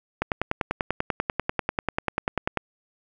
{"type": "click train", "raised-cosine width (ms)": 0.5, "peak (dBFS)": -8, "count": 25, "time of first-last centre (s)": [0.22, 2.573], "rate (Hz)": 10.2, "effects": []}